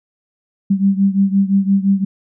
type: beating tone pair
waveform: sine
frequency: 194.4 / 200.2 Hz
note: G3 / G3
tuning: -14 / +37 cents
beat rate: 5.8 Hz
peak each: -13 / -16 dBFS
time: 0.7-2.05 s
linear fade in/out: 10 ms
effects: none